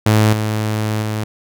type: tone with level steps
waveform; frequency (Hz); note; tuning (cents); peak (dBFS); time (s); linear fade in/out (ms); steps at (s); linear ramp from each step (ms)
sawtooth; 107.8; A2; -35; -6 / -13 / -15; 0.06-1.24; 5; 0.33 / 1.02; 2
effects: none